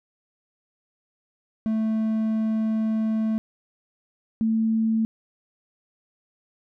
triangle / sine tone pair in turn, 220 / 222.7 Hz, A3 / A3, 0 / +21 cents, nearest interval unison, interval 21 cents, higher second, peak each -19 dBFS, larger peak neither, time 1.66-3.38 / 4.41-5.05 s, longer first, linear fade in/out 0 ms, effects none

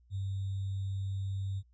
sine tone with sample-and-hold, 97.2 Hz, G2, 14 cents flat, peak -32 dBFS, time 0.1-1.63 s, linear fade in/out 50 ms, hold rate 3675 Hz, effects added 60 Hz sine -61 dBFS peak until 1.73 s + resampled to 16000 Hz

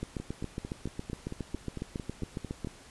two click trains, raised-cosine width 3 ms, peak -24 / -21 dBFS, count 12 / 20, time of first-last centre 0.2-2.672 / 0.03-2.647 s, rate 4.45 / 7.26 Hz, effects pink hiss -53 dBFS RMS until 2.9 s + resampled to 24000 Hz

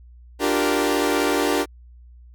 sawtooth chord, G minor seventh, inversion second, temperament equal with one note detuned, 293.7 / 349.2 / 388.8 / 466.2 Hz, D4 / F4 / G4 / Bb4, 0 / 0 / -14 / 0 cents, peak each -19 / -22 / -20 / -21 dBFS, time 0.39-1.66 s, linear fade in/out 50 ms, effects added 60 Hz sine -43 dBFS peak until 2.34 s

